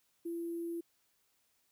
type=tone with sample-and-hold; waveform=sine; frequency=337.8 Hz; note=E4; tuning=42 cents sharp; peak=-36 dBFS; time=0.25-0.81 s; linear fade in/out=10 ms; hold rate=11025 Hz; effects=white hiss -75 dBFS RMS until 1.71 s